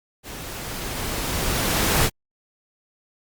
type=noise with level ramp; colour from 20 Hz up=pink; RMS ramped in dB=-36 to -18 dBFS; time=0.23-2.1 s; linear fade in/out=50 ms; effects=Opus 48 kbps